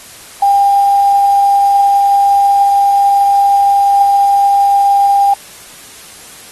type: tone with quantisation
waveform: sine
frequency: 800 Hz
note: G5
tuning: 35 cents sharp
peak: -6 dBFS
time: 0.42-5.34 s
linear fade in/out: 5 ms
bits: 5
effects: white hiss -35 dBFS RMS until 6.51 s + AAC 32 kbps

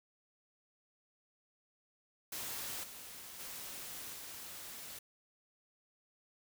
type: noise with level steps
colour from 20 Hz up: white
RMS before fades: -42 / -50 / -46 / -48 dBFS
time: 2.32-4.99 s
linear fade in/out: 5 ms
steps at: 2.83 / 3.39 / 4.13 s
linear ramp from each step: 10 ms
effects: none

